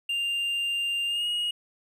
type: tone with pitch glide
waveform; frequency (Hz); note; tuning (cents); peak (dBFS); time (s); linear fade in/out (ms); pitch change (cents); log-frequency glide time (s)
triangle; 2794 to 2881; F7 to F#7; 0 to -47; -24; 0.09-1.51; 5; +53; 1.07-1.27
effects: none